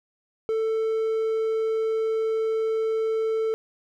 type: tone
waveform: triangle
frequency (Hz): 443.5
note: A4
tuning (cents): +14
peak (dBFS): -20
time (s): 0.49-3.54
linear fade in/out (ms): 0
effects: none